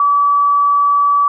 sine tone, 1148 Hz, D6, 40 cents flat, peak -9 dBFS, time 0-1.28 s, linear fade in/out 2 ms, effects none

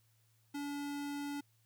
square tone, 286.6 Hz, D4, 42 cents flat, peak -39 dBFS, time 0.54-1.41 s, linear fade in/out 10 ms, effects added 112 Hz sine -70 dBFS peak until 1.65 s + white hiss -75 dBFS RMS until 1.65 s

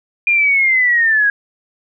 sine linear sweep, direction down, 2428 to 1631 Hz, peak -10 dBFS, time 0.27-1.3 s, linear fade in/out 2 ms, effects none

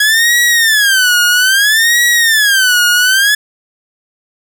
sawtooth tone with vibrato, 1661.2 Hz, G#6, in tune, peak -4 dBFS, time 0-3.35 s, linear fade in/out 5 ms, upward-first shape sine, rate 0.61 Hz, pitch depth 250 cents each way, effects none

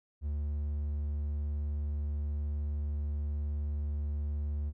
triangle tone, 73.42 Hz, D2, in tune, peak -29 dBFS, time 0.21-4.73 s, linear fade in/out 50 ms, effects none

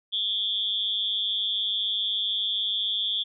sine tone with amplitude modulation, 3389 Hz, G#7, 34 cents sharp, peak -20 dBFS, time 0.12-3.24 s, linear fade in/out 20 ms, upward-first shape sine, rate 207 Hz, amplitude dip 100%, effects none

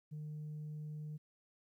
sine tone, 151.7 Hz, D#3, 44 cents flat, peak -40 dBFS, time 0.11-1.18 s, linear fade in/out 20 ms, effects tanh soft clip ceiling -40 dBFS + 13-bit

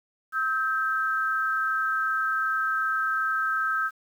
sine tone pair together, 1290.6 / 1568 Hz, E6 / G6, -37 / 0 cents, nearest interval minor third, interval 337 cents, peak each -26 dBFS, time 0.32-3.91 s, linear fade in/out 50 ms, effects 9-bit

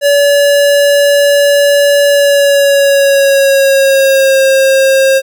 square tone with pitch glide, 571 to 535.8 Hz, D5 to C5, -49 to +41 cents, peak -6 dBFS, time 0.01-5.22 s, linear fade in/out 50 ms, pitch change -110 cents, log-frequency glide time 2.06-4.4 s, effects none

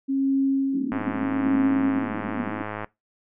sine tone with tremolo, 271.3 Hz, C#4, 37 cents flat, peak -18 dBFS, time 0.08-2.05 s, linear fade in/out 20 ms, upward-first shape sine, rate 0.79 Hz, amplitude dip 70%
pink band-pass noise, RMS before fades -31 dBFS, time 0.73-2.62 s, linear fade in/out 5 ms, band 210 to 300 Hz, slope 48 dB/octave
click train, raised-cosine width 0.5 ms, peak -15 dBFS, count 205, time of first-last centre 0.92-2.845 s, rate 106 Hz
effects noise-tail reverb RT60 0.2 s tail -21 dB re dry + low-pass 2000 Hz 12 dB/octave

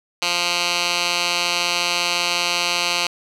10% pulse tone with band-pass filter, 174.61 Hz, F3, in tune, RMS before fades -21 dBFS, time 0.22-3.07 s, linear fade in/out 2 ms, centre 3800 Hz, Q 1.4, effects none

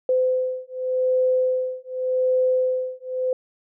sine beating tone pair, 511 / 511.86 Hz, C5 / C5, -41 / -38 cents, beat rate 0.86 Hz, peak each -22 dBFS, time 0.09-3.33 s, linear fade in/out 2 ms, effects none

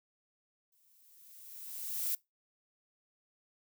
violet noise with exponential growth, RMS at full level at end -32 dBFS, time 0.72-2.15 s, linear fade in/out 5 ms, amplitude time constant 310 ms, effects noise-tail reverb RT60 0.2 s tail -23 dB re dry

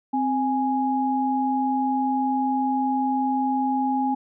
sine tone pair together, 261.6 / 830 Hz, C4 / G#5, 0 / -1 cents, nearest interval octave + minor sixth, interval 1999 cents, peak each -23 dBFS, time 0.13-4.15 s, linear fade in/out 10 ms, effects none

